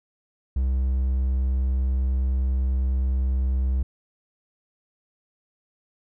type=tone; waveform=triangle; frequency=64.9 Hz; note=C2; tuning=13 cents flat; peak=-18 dBFS; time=0.56-3.83 s; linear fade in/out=5 ms; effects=none